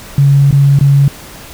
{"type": "tone with dropouts", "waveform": "sine", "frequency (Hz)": 140, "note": "C#3", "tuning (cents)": 18, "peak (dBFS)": -4, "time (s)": [0.18, 1.08], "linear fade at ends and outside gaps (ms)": 2, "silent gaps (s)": [[0.51, 0.526], [0.789, 0.81]], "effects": ["pink hiss -32 dBFS RMS until 1.53 s"]}